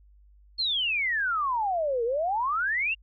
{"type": "exponential two-way sweep", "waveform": "sine", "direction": "down then up", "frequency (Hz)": [4361, 450.3, 2845], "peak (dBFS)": -24, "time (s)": [0.58, 2.95], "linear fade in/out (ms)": 20, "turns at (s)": 2.04, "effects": ["added 50 Hz sine -53 dBFS peak until 3.02 s"]}